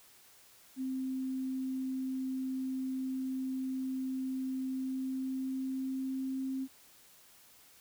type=tone with pitch glide; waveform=sine; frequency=261.6 to 264.9 Hz; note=C4 to C4; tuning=0 to +22 cents; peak=-33 dBFS; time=0.76-6.68 s; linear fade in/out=50 ms; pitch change=+22 cents; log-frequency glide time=4.69-6.43 s; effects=white hiss -60 dBFS RMS until 7.8 s